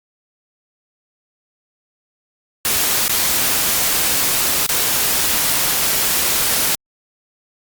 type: noise with dropouts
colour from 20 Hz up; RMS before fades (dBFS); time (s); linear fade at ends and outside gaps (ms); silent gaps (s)
white; -17; 2.65-6.75; 1; 3.081-3.094 / 4.665-4.69
effects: Opus 48 kbps